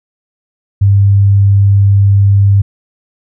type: tone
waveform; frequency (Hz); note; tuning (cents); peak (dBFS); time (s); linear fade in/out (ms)
sine; 99.6; G2; +28; -4; 0.81-2.62; 10
effects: none